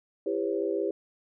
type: chord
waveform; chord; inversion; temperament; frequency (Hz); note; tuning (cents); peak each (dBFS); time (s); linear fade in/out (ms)
sine; C# half-diminished seventh; first; just; 332.6 / 399.1 / 498.9 / 554.4; E4 / G4 / B4 / C#5; +16 / +31 / +17 / 0; -32 / -29 / -33 / -35; 0.26-0.91; 5
effects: none